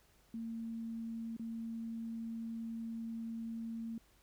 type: tone with dropouts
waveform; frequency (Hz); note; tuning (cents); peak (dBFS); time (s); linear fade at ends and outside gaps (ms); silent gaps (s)
sine; 227.6; A#3; -41; -39; 0.34-3.98; 2; 1.366-1.395
effects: added 50 Hz sine -70 dBFS peak until 4.22 s + pink hiss -69 dBFS RMS until 4.22 s